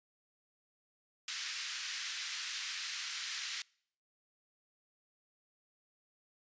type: band-pass noise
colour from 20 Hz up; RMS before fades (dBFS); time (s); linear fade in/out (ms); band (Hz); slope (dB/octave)
white; -41; 1.28-3.62; 2; 1500 to 6000; 24
effects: noise-tail reverb RT60 0.6 s tail -26 dB re dry + resampled to 16000 Hz